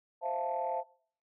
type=chord; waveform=sine; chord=F major seventh; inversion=second; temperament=equal; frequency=523.3 / 659.3 / 698.5 / 880 Hz; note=C5 / E5 / F5 / A5; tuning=0 / 0 / 0 / 0 cents; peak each=-37 / -36 / -36 / -34 dBFS; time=0.21-0.84 s; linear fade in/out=50 ms; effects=noise-tail reverb RT60 0.5 s tail -22 dB re dry + tanh soft clip ceiling -23 dBFS